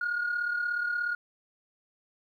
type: tone pair together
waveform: sine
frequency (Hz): 1429.2 / 1466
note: F6 / F#6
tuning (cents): +40 / -16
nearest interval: unison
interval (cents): 44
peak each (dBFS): -27 / -34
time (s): 0.01-1.15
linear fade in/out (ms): 5
effects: tanh soft clip ceiling -23 dBFS + 11-bit